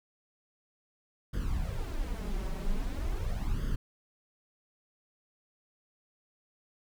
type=noise with flanger; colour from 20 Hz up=brown; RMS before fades=-32 dBFS; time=1.33-3.76 s; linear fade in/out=10 ms; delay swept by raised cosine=0.61 to 5.31 ms; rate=0.43 Hz; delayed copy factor=+0.75; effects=none